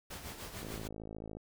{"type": "noise with tremolo", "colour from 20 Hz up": "pink", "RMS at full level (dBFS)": -43, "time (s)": [0.1, 0.88], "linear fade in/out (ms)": 10, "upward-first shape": "sine", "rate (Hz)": 6.7, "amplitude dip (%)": 55}
{"type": "click train", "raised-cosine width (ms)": 2, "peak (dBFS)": -31, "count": 41, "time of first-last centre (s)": [0.63, 1.369], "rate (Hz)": 54.1}
{"effects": []}